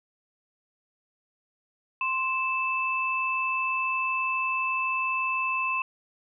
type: tone pair together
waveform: sine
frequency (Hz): 1046.5 / 2634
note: C6 / E7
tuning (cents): 0 / -2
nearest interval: octave + major third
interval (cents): 1598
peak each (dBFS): -28 / -27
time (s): 2.01-5.82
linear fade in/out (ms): 2
effects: none